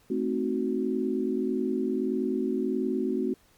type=chord; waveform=sine; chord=A diminished seventh; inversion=none; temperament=equal; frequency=220 / 261.6 / 311.1 / 370 Hz; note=A3 / C4 / Eb4 / Gb4; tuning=0 / 0 / 0 / 0 cents; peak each=-31 / -29 / -35 / -29 dBFS; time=0.1-3.34 s; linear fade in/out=5 ms; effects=pink hiss -62 dBFS RMS until 3.57 s + MP3 96 kbps